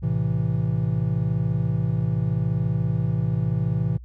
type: chord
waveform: triangle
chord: A minor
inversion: none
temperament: equal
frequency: 110 / 130.81 / 164.81 Hz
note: A2 / C3 / E3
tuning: 0 / 0 / 0 cents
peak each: -23 dBFS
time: 0.02-3.98 s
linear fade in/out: 20 ms
effects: added 60 Hz sine -38 dBFS peak until 4.04 s